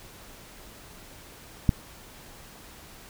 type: click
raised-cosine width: 5 ms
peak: -6 dBFS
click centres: 1.692 s
effects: pink hiss -48 dBFS RMS until 3.09 s